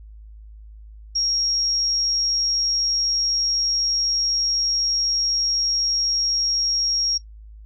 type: tone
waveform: sine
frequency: 5588 Hz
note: F8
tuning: in tune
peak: -19 dBFS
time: 1.15-7.18 s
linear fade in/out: 10 ms
effects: noise-tail reverb RT60 0.1 s tail -18 dB re dry + added 53 Hz sine -39 dBFS peak until 7.65 s